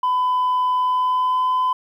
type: tone with pitch glide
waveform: sine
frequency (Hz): 1004 to 1013.9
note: B5 to B5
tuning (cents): +28 to +45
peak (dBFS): -14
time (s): 0.03-1.73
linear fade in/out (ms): 5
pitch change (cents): +17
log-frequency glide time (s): 0.75-1.49
effects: tanh soft clip ceiling -15 dBFS + 9-bit